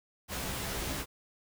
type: noise with comb filter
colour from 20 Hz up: pink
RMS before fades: -36 dBFS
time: 0.28-1.06 s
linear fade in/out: 50 ms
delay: 15 ms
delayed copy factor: +0.65
effects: none

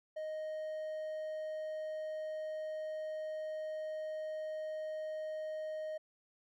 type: tone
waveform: triangle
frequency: 622.3 Hz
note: D#5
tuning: in tune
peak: -36 dBFS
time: 0.16-5.98 s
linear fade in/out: 10 ms
effects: none

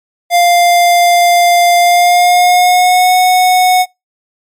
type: tone with pitch glide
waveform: square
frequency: 698.5 to 734.5 Hz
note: F5 to F#5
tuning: 0 to -13 cents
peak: -6 dBFS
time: 0.3-3.86 s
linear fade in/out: 50 ms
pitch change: +87 cents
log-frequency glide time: 1.78-3.15 s
effects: noise-tail reverb RT60 0.2 s tail -25 dB re dry + MP3 64 kbps

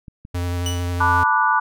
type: clicks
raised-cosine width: 5 ms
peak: -25 dBFS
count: 2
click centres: 0.082 / 0.251 s
type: tone with vibrato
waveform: square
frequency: 88.1 Hz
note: F2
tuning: 16 cents sharp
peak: -22 dBFS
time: 0.34-1.24 s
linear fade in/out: 10 ms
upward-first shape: sine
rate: 11 Hz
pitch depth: 15 cents each way
type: tone with exponential decay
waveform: 25% pulse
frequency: 2960 Hz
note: F#7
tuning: in tune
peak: -19 dBFS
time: 0.66-0.96 s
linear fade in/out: 2 ms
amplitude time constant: 64 ms
type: chord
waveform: sine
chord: B minor seventh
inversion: third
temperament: equal with one note detuned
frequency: 880 / 987.8 / 1174.7 / 1470.6 Hz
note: A5 / B5 / D6 / F#6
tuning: 0 / 0 / 0 / -11 cents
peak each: -20 dBFS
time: 1-1.6 s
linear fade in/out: 10 ms
effects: none

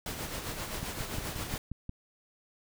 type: noise with tremolo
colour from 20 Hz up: pink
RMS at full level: -36 dBFS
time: 0.06-1.58 s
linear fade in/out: 2 ms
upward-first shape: sine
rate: 7.6 Hz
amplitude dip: 45%
type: click train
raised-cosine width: 5 ms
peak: -25 dBFS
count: 7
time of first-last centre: 0.83-1.894 s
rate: 5.64 Hz
effects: none

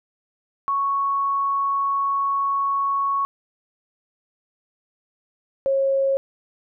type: tone pair in turn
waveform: sine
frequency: 1108.7 / 543.3 Hz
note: C#6 / C#5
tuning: 0 / -35 cents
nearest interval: octave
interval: 1235 cents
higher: first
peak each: -19 / -17 dBFS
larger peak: second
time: 0.68-3.25 / 5.66-6.17 s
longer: first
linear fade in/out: 0 ms
effects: none

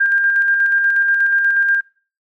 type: tone with tremolo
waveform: sine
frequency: 1600 Hz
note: G6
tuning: 35 cents sharp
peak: -11 dBFS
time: 0-1.81 s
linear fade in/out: 10 ms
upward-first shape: square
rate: 8.3 Hz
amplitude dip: 30%
effects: noise-tail reverb RT60 0.4 s tail -22 dB re dry

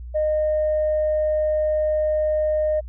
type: tone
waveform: sine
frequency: 614 Hz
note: D#5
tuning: 23 cents flat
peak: -17 dBFS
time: 0.14-2.81 s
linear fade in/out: 20 ms
effects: tanh soft clip ceiling -14 dBFS + added 60 Hz sine -32 dBFS peak until 2.88 s

